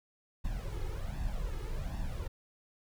brown noise with flanger, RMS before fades -36 dBFS, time 0.44-2.28 s, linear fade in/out 10 ms, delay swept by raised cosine 1.1 to 2.4 ms, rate 1.3 Hz, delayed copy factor +0.75, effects none

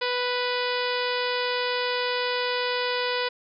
harmonic tone, 493.9 Hz, B4, in tune, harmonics 1 / 2 / 3 / 4 / 5 / 6 / 7 / 8 / 9 / 10, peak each -28 / -31 / -33 / -34 / -35 / -36 / -36 / -37 / -38 / -38 dBFS, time 0.01-3.29 s, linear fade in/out 10 ms, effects none

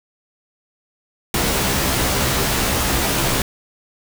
pink noise with comb filter, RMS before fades -19 dBFS, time 1.34-3.42 s, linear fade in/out 2 ms, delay 15 ms, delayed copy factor +0.75, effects none

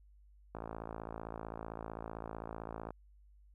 click train, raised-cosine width 1 ms, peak -28 dBFS, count 132, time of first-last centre 0.55-2.906 s, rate 55.6 Hz, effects added 50 Hz sine -59 dBFS peak until 3.54 s

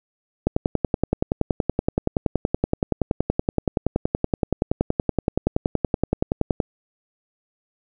click train, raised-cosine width 2 ms, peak -5 dBFS, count 66, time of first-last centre 0.47-6.602 s, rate 10.6 Hz, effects none

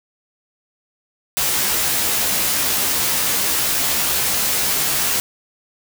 white noise with comb filter, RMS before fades -19 dBFS, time 1.37-5.2 s, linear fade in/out 0 ms, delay 15 ms, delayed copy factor +0.8, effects none

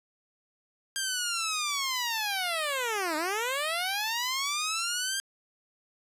10% pulse linear two-way sweep, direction down then up, 1605 to 298.2 to 1605 Hz, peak -20 dBFS, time 0.96-5.2 s, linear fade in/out 0 ms, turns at 3.16 s, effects resampled to 32000 Hz

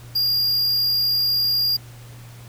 square tone, 4812 Hz, D8, 41 cents sharp, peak -18 dBFS, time 0.15-1.77 s, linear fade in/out 10 ms, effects added 119 Hz sine -39 dBFS peak until 2.48 s + pink hiss -47 dBFS RMS until 2.48 s

